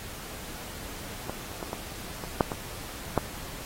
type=clicks; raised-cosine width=1 ms; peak=-18 / -26 / -20 / -18 / -23 / -6 / -16 / -8 dBFS; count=8; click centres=1.296 / 1.516 / 1.628 / 1.731 / 2.238 / 2.408 / 2.518 / 3.177 s; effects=pink hiss -41 dBFS RMS until 3.65 s + AAC 48 kbps

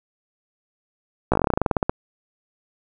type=slowing click train; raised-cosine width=1 ms; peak=-4 dBFS; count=17; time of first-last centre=1.32-1.895 s; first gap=16 ms; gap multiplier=1.1; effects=none

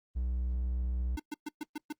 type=tone; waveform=triangle; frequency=61.74 Hz; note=B1; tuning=in tune; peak=-28 dBFS; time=0.15-1.17 s; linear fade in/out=20 ms
type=tone bursts; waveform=square; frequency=300 Hz; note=D4; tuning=37 cents sharp; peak=-35 dBFS; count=6; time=1.17-1.926 s; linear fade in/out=5 ms; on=26 ms; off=120 ms
effects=noise-tail reverb RT60 0.1 s tail -24 dB re dry + Opus 32 kbps

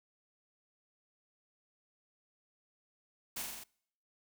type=noise with echo; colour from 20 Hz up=white; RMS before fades=-39 dBFS; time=3.36-3.42 s; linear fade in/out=10 ms; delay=44 ms; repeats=5; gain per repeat=-2 dB; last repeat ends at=3.64 s; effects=noise-tail reverb RT60 0.7 s tail -26 dB re dry

